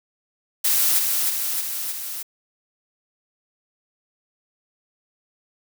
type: noise with echo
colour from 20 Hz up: blue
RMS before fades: -19 dBFS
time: 0.64-0.99 s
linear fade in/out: 10 ms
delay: 310 ms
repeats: 4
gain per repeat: -3 dB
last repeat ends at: 2.23 s
effects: none